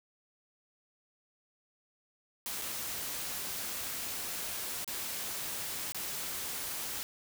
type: noise with dropouts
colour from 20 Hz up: white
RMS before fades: -38 dBFS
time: 2.46-7.03 s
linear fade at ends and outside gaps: 0 ms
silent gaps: 2.615-2.62 / 4.845-4.877 / 5.921-5.946 s
effects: none